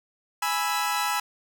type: chord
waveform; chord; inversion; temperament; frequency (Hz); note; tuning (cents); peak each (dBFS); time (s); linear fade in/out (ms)
sawtooth; E major; first; equal; 830.6 / 987.8 / 1318.5; G#5 / B5 / E6; 0 / 0 / 0; -25; 0.42-1.2; 5
effects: none